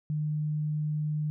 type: tone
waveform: sine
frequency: 151.6 Hz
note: D#3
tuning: 45 cents flat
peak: -27 dBFS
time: 0.1-1.3 s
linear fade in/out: 0 ms
effects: none